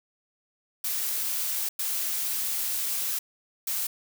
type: noise bursts at uneven times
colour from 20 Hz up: blue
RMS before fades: -29 dBFS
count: 3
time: 0.84-1.69 / 1.79-3.19 / 3.67-3.87 s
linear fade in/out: 5 ms
effects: none